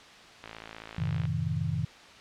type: click train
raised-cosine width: 0.3 ms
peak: -25 dBFS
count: 46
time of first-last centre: 0.44-1.254 s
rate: 55.3 Hz
type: chord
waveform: sine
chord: F# diminished seventh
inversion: none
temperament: just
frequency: 92.5 / 111 / 133.2 / 159.84 Hz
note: F#2 / A2 / C3 / Eb3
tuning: 0 / +16 / +31 / +47 cents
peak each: -34 / -35 / -33 / -31 dBFS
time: 0.98-1.85 s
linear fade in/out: 5 ms
effects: white hiss -50 dBFS RMS until 2.2 s + low-pass 4000 Hz 12 dB/octave